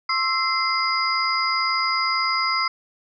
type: tone cluster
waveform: sine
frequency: 1069 / 1322 / 2077 / 4911 Hz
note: C6 / E6 / C7 / D#8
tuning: +37 / +5 / -13 / -23 cents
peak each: -25 dBFS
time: 0.09-2.68 s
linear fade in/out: 5 ms
effects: none